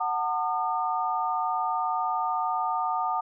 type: tone cluster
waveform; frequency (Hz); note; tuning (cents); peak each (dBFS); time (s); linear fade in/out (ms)
sine; 741 / 901 / 1214; F#5 / A5 / D#6; +2 / +41 / -43; -29; 0-3.21; 10
effects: none